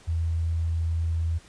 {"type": "tone", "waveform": "sine", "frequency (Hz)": 82.41, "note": "E2", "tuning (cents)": 0, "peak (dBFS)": -23, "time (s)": [0.07, 1.39], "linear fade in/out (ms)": 20, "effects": ["pink hiss -53 dBFS RMS until 1.48 s", "resampled to 22050 Hz"]}